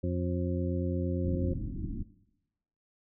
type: harmonic tone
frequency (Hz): 88.7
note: F2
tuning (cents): +27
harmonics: 1 / 2 / 3 / 4 / 6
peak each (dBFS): -31 / -34 / -36 / -37 / -39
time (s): 0.03-1.54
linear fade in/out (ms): 10
type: low-pass noise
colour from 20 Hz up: pink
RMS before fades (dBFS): -36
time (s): 1.24-2.03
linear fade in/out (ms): 5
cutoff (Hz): 340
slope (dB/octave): 96
effects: noise-tail reverb RT60 0.9 s tail -18 dB re dry